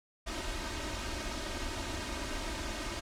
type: noise with comb filter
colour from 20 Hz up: pink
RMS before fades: -37 dBFS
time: 0.26-3.01 s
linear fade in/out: 20 ms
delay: 3.2 ms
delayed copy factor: +0.75
effects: low-pass 7000 Hz 12 dB/octave